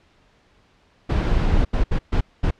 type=noise bursts at uneven times; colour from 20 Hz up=brown; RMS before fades=-18 dBFS; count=5; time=1.09-1.65 / 1.73-1.84 / 1.91-1.99 / 2.12-2.21 / 2.43-2.51 s; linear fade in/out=10 ms; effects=pink hiss -58 dBFS RMS until 2.59 s + low-pass 4000 Hz 12 dB/octave